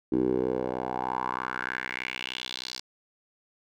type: tone with band-pass filter sweep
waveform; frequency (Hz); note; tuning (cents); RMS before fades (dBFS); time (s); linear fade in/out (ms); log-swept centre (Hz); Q
10% pulse; 63.2; B1; +41; -31; 0.12-2.8; 5; 320 to 4900; 3.8
effects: none